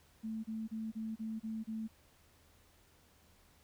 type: tone bursts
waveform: sine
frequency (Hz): 220.9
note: A3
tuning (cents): +7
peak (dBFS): -37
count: 7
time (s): 0.23-1.88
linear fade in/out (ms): 20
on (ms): 210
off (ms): 30
effects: added 80 Hz sine -70 dBFS peak until 3.63 s + pink hiss -67 dBFS RMS until 3.63 s